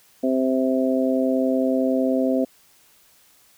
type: harmonic tone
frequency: 130.81 Hz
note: C3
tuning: in tune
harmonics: 2 / 3 / 4 / 5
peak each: -20 / -28 / -24 / -26 dBFS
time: 0.23-2.45 s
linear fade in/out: 10 ms
effects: white hiss -56 dBFS RMS until 3.57 s